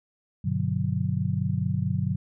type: chord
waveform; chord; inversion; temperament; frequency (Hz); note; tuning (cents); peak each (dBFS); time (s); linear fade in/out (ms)
sine; G major seventh; none; just; 98 / 122.5 / 147 / 183.75; G2 / B2 / D3 / F#3; 0 / -14 / +2 / -12; -29; 0.44-2.16; 10
effects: none